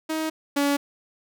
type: tone pair in turn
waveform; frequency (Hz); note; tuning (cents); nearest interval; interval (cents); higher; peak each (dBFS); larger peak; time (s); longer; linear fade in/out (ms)
sawtooth; 316 / 284; D#4 / C#4; +27 / +42; major second; 185; first; -21 / -16; second; 0.09-0.3 / 0.56-0.77; neither; 10
effects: none